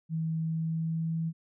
sine tone with pitch glide, 161.2 to 163.26 Hz, E3 to E3, -38 to -16 cents, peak -28 dBFS, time 0.09-1.33 s, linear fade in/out 50 ms, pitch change +22 cents, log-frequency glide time 0.39-1.18 s, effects none

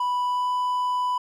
triangle tone with pitch glide, 987.8 to 994.1 Hz, B5 to B5, 0 to +11 cents, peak -20 dBFS, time 0-1.18 s, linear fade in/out 5 ms, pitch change +11 cents, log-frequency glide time 0.25-0.49 s, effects none

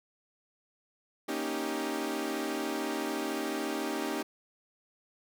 sawtooth chord, Eb dominant seventh, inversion second, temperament equal, 233.1 / 277.2 / 311.1 / 392 Hz, Bb3 / Db4 / Eb4 / G4, 0 / 0 / 0 / 0 cents, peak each -36 / -33 / -32 / -33 dBFS, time 1.28-4.23 s, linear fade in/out 10 ms, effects none

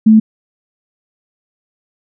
sine tone, 218.6 Hz, A3, 11 cents flat, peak -3 dBFS, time 0.06-0.2 s, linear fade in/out 10 ms, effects none

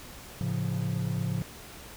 triangle chord, A augmented, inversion none, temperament equal, 110 / 138.59 / 174.61 Hz, A2 / C#3 / E#3, 0 / 0 / 0 cents, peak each -30 dBFS, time 0.41-1.42 s, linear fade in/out 0 ms, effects pink hiss -46 dBFS RMS until 1.96 s

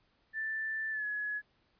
sine tone with pitch glide, 1766 to 1691.1 Hz, A6 to G#6, +6 to +31 cents, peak -33 dBFS, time 0.33-1.42 s, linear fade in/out 50 ms, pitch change -75 cents, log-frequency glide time 0.91-1.05 s, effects pink hiss -72 dBFS RMS until 1.79 s + resampled to 11025 Hz

